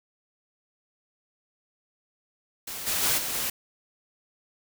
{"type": "noise with level steps", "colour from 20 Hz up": "white", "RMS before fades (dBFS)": [-36, -27, -24, -31, -29], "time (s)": [2.67, 3.5], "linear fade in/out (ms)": 5, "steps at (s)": [2.86, 3.02, 3.17, 3.33], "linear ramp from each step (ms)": 20, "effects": []}